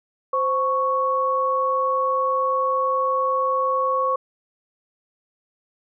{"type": "tone pair together", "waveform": "sine", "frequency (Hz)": [520.8, 1108.7], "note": ["C5", "C#6"], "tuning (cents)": [-8, 0], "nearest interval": "octave + minor second", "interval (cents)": 1308, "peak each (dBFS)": [-23, -20], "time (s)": [0.33, 4.16], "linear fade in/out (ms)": 5, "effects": []}